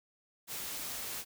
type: noise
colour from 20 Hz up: white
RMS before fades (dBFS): -40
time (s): 0.47-1.25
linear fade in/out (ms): 50
effects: none

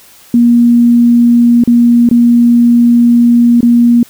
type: tone with dropouts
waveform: sine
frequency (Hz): 237.8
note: A#3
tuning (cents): +35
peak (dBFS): -3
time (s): 0.34-4.03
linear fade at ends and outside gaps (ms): 2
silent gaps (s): 1.638-1.675 / 2.09-2.112 / 3.607-3.629
effects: white hiss -40 dBFS RMS until 4.09 s

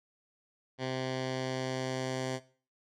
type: tone with low-pass filter sweep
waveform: 10% pulse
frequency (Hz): 130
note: C3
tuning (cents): -11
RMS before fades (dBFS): -35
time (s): 0.78-2.4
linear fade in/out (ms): 50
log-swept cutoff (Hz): 4300 to 7000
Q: 1.4
effects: noise-tail reverb RT60 0.4 s tail -17 dB re dry

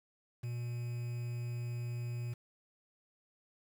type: tone with quantisation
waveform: triangle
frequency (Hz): 120.1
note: B2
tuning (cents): -48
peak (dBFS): -34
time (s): 0.43-2.34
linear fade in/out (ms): 10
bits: 9
effects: none

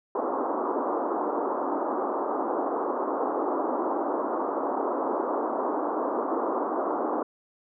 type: band-pass noise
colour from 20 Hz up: pink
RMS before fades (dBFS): -28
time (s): 0.15-7.23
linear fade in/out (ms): 5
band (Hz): 270 to 1200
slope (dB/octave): 48
effects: none

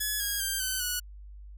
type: tone with pitch steps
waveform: 5% pulse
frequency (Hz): 1700 / 1639.2 / 1580.7 / 1524.2 / 1469.7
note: G#6 / G#6 / G6 / G6 / F#6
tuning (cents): +40 / -23 / +14 / -49 / -12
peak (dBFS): -18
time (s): 0-1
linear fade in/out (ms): 10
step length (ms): 200
effects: added 50 Hz sine -43 dBFS peak until 1.57 s

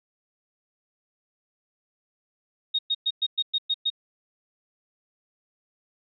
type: tone bursts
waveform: sine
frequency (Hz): 3729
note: A#7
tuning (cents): 0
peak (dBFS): -21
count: 8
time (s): 2.74-3.902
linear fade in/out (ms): 10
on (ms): 49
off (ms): 110
effects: none

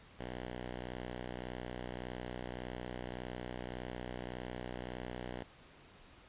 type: tone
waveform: 5% pulse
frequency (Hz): 61.74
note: B1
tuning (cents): 0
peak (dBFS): -30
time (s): 0.19-5.43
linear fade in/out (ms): 5
effects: pink hiss -59 dBFS RMS until 6.28 s + resampled to 8000 Hz

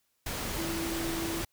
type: tone in noise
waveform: sine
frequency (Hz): 331.4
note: E4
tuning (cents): +9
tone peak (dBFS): -33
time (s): 0.58-1.42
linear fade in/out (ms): 5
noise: pink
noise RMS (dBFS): -35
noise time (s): 0.26-1.45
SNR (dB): -1
effects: white hiss -75 dBFS RMS until 1.52 s

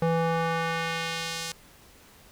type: tone with band-pass filter sweep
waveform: square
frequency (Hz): 165.3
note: E3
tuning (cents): +5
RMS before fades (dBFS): -28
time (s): 0.02-1.52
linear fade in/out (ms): 2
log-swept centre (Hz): 510 to 6200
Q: 0.83
effects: pink hiss -54 dBFS RMS until 2.31 s

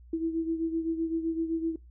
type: beating tone pair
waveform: sine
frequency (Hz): 326 / 333.8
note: E4 / E4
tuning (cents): -19 / +22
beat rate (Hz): 7.8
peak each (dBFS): -28 / -34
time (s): 0.13-1.76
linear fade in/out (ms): 5
effects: noise-tail reverb RT60 0.2 s tail -22 dB re dry + added 60 Hz sine -49 dBFS peak until 1.9 s

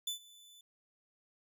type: tone with ADSR envelope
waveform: sawtooth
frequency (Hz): 3498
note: A7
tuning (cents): -11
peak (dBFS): -30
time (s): 0.07-0.61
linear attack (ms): 5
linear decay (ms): 110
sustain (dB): -23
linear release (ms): 3
effects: none

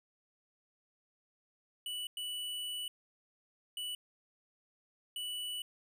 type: tone bursts at uneven times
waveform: square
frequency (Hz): 2960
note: F#7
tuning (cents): 0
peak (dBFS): -38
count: 4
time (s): 1.86-2.07 / 2.17-2.88 / 3.77-3.95 / 5.16-5.62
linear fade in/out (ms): 2
effects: none

